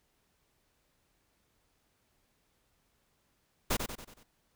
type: noise with echo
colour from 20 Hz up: pink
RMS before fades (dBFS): -29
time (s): 3.7-3.77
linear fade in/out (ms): 10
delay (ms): 93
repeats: 5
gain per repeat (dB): -6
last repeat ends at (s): 4.235
effects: pink hiss -74 dBFS RMS until 4.55 s